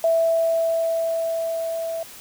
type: tone with level ramp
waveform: sine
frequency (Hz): 659.3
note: E5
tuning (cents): 0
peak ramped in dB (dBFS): -15 to -25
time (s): 0.04-2.03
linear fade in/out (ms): 2
effects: white hiss -42 dBFS RMS until 2.2 s